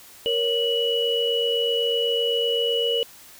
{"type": "tone cluster", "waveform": "sine", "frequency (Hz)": [467.1, 555, 2936], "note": ["A#4", "C#5", "F#7"], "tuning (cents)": [3, 2, -14], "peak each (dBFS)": [-23, -30, -23], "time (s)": [0.26, 3.03], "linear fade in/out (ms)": 0, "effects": ["white hiss -47 dBFS RMS until 3.39 s"]}